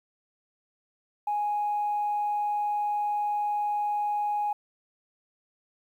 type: tone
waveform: sine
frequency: 830.6 Hz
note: G#5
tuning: in tune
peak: -24 dBFS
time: 1.27-4.53 s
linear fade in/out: 5 ms
effects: tanh soft clip ceiling -21 dBFS + 10-bit